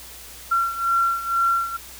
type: beating tone pair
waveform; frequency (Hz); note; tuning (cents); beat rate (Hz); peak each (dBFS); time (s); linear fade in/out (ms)
sine; 1365 / 1367.1; F6 / F6; -40 / -37; 2.1; -20 / -24; 0.51-1.77; 10
effects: added 60 Hz sine -48 dBFS peak until 1.99 s + white hiss -41 dBFS RMS until 1.99 s